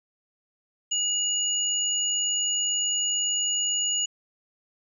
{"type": "tone pair together", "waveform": "sine", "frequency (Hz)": [2889, 6871], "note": ["F#7", "A8"], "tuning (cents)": [-42, -42], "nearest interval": "octave + minor third", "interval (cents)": 1500, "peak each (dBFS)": [-27, -25], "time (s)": [0.91, 4.06], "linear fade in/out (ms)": 10, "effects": []}